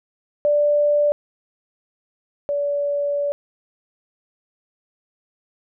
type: tone pair in turn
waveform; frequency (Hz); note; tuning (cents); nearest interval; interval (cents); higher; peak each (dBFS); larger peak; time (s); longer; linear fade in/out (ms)
sine; 587.3 / 574.5; D5 / D5; 0 / -38; unison; 38; first; -14 / -19; first; 0.45-1.12 / 2.49-3.32; second; 0
effects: none